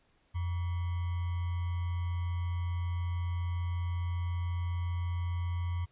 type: tone with sample-and-hold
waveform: sine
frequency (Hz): 87.31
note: F2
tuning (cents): 0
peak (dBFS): -30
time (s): 0.34-5.86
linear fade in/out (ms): 20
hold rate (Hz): 1050
effects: pink hiss -70 dBFS RMS until 5.91 s + resampled to 8000 Hz